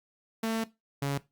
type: tone pair in turn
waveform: sawtooth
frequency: 224.4 / 140.27 Hz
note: A3 / C#3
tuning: +34 / +21 cents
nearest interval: minor sixth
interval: 813 cents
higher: first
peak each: -24 / -24 dBFS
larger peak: neither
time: 0.43-0.64 / 1.02-1.18 s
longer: first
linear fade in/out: 5 ms
effects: noise-tail reverb RT60 0.2 s tail -17 dB re dry + Opus 48 kbps